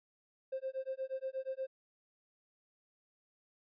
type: tone with tremolo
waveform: triangle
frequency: 528 Hz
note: C5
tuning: 16 cents sharp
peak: -30 dBFS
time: 0.52-1.67 s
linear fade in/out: 10 ms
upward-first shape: sine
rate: 8.4 Hz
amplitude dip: 100%
effects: tanh soft clip ceiling -32 dBFS + resampled to 11025 Hz